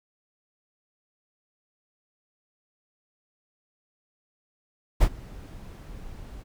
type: noise with ADSR envelope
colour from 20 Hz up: brown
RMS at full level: -17 dBFS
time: 5-6.44 s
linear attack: 21 ms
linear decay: 65 ms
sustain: -24 dB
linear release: 28 ms
effects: none